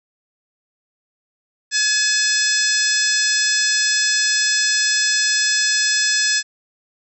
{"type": "harmonic tone with a mistuned harmonic", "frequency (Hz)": 851, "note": "G#5", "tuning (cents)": 42, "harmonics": [2, 3, 4, 5, 6, 7, 8, 9], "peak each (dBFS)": [-20, -27, -28, -28, -20, -24, -31, -24], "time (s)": [1.71, 6.43], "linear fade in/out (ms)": 50, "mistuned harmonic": 4, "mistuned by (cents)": 40, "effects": []}